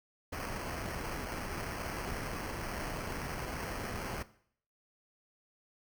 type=noise with sample-and-hold; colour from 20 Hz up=pink; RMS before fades=-39 dBFS; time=0.32-4.23 s; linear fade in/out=10 ms; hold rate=3675 Hz; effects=noise-tail reverb RT60 0.6 s tail -17 dB re dry